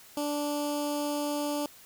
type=tone with notch filter; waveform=15% pulse; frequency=292.5 Hz; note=D4; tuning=7 cents flat; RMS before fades=-31 dBFS; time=0.17-1.66 s; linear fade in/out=2 ms; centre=1800 Hz; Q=0.59; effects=white hiss -53 dBFS RMS until 1.85 s